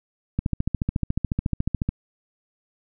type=click train; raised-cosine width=5 ms; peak=-10 dBFS; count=22; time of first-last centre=0.39-1.89 s; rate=14 Hz; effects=none